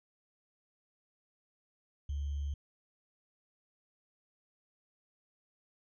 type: tone with sample-and-hold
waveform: sine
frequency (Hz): 71.2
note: C#2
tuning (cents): +47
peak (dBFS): -33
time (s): 2.09-2.54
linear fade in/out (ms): 5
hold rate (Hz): 3150
effects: resampled to 16000 Hz